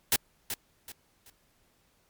white noise with echo, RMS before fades -23 dBFS, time 0.12-0.16 s, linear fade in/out 2 ms, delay 380 ms, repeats 3, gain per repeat -10 dB, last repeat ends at 1.3 s, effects pink hiss -68 dBFS RMS until 2.09 s + MP3 96 kbps

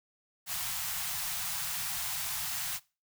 white band-stop noise, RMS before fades -35 dBFS, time 0.46-2.8 s, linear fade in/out 50 ms, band 180 to 670 Hz, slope 96 dB/octave, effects noise-tail reverb RT60 0.3 s tail -21 dB re dry

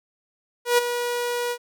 sawtooth tone with ADSR envelope, 483.1 Hz, B4, 38 cents flat, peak -10 dBFS, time 0.65-1.58 s, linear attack 130 ms, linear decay 16 ms, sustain -10 dB, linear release 68 ms, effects none

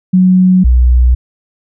sine tone pair in turn, 184.5 / 61.57 Hz, F#3 / B1, -5 / -5 cents, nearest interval octave + perfect fifth, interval 1900 cents, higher first, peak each -4 dBFS, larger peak neither, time 0.13-0.64 / 0.64-1.15 s, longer neither, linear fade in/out 10 ms, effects none

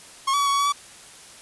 45% pulse tone with pitch steps, 1084 / 1140 / 1132 / 1118 / 1125 / 1135 / 1150 Hz, C#6 / C#6 / C#6 / C#6 / C#6 / C#6 / D6, -39 / +48 / +36 / +14 / +25 / +41 / -37 cents, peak -19 dBFS, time 0.27-0.725 s, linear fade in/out 10 ms, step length 65 ms, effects white hiss -45 dBFS RMS until 1.41 s + resampled to 24000 Hz

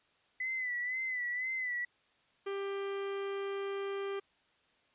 sine tone with vibrato, 2004 Hz, B6, 25 cents sharp, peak -33 dBFS, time 0.4-1.85 s, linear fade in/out 5 ms, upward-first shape sine, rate 2 Hz, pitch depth 59 cents each way
45% pulse tone, 395.6 Hz, G4, 16 cents sharp, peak -35 dBFS, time 2.46-4.2 s, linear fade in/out 10 ms
effects white hiss -70 dBFS RMS until 4.94 s + resampled to 8000 Hz

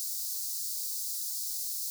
white high-pass noise, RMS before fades -35 dBFS, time 0-1.9 s, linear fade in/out 0 ms, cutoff 4300 Hz, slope 48 dB/octave, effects none

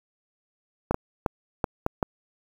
clicks, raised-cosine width 1 ms, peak -9 dBFS, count 6, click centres 0.91 / 0.944 / 1.262 / 1.642 / 1.864 / 2.028 s, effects 7-bit

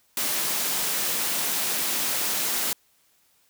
white high-pass noise, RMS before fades -26 dBFS, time 0.17-2.73 s, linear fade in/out 2 ms, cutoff 150 Hz, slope 24 dB/octave, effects white hiss -64 dBFS RMS until 3.49 s

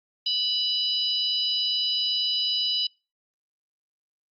harmonic tone, 987.8 Hz, B5, in tune, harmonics 3 / 4 / 5, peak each -26 / -27 / -28 dBFS, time 0.26-2.87 s, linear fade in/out 5 ms, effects noise-tail reverb RT60 0.3 s tail -26 dB re dry + Opus 48 kbps

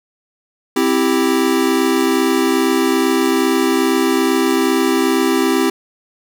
square chord, C major, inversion none, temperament equal, 261.6 / 329.6 / 392 Hz, C4 / E4 / G4, 0 / 0 / 0 cents, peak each -18 dBFS, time 0.76-5.7 s, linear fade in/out 5 ms, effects none

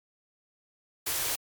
white band-stop noise, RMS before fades -30 dBFS, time 1.06-1.36 s, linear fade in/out 10 ms, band 150 to 270 Hz, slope 96 dB/octave, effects MP3 96 kbps

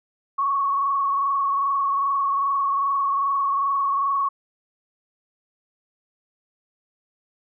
sine tone with frequency modulation, 1108.7 Hz, C#6, in tune, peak -19 dBFS, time 0.38-4.29 s, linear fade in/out 10 ms, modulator 22.5 Hz, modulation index 1.2, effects none

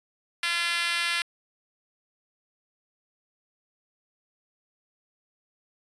5% pulse tone with high-pass filter, 342.7 Hz, F4, 33 cents flat, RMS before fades -27 dBFS, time 0.43-1.22 s, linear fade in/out 2 ms, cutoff 1700 Hz, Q 1.2, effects resampled to 22050 Hz

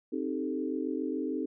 sine chord, A half-diminished seventh, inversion first, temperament equal with one note detuned, 264.4 / 311.1 / 392 / 440 Hz, C4 / Eb4 / G4 / A4, +18 / 0 / 0 / 0 cents, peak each -34 / -34 / -38 / -38 dBFS, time 0.12-1.46 s, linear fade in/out 10 ms, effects none

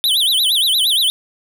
square tone with vibrato, 3464 Hz, A7, 28 cents flat, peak -13 dBFS, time 0.04-1.1 s, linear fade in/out 0 ms, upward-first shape sine, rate 8.6 Hz, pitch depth 250 cents each way, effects none

